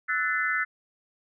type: chord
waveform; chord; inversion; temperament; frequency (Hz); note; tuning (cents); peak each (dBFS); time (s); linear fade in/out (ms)
sine; F# half-diminished seventh; third; equal with one note detuned; 1318.5 / 1480 / 1760 / 2040; E6 / F#6 / A6 / C7; 0 / 0 / 0 / -44; -32 / -29 / -28 / -30; 0.08-0.65; 20
effects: none